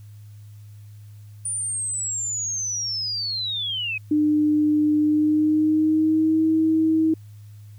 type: linear sweep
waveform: sine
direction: down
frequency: 9397 to 2489 Hz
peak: -24 dBFS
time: 1.45-3.98 s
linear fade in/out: 5 ms
type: tone with pitch glide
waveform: sine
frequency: 301.2 to 318.7 Hz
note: D4 to D#4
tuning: +44 to +42 cents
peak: -16 dBFS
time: 4.11-7.14 s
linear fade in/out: 5 ms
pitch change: +98 cents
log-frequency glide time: 5.01-6.44 s
effects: added 104 Hz sine -40 dBFS peak until 7.78 s + white hiss -61 dBFS RMS until 7.78 s